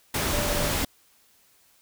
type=tone in noise; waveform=sine; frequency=587.3 Hz; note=D5; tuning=in tune; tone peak=-31 dBFS; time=0.33-0.71 s; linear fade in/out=5 ms; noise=pink; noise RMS=-26 dBFS; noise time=0.14-0.85 s; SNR=-8 dB; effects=white hiss -61 dBFS RMS until 1.81 s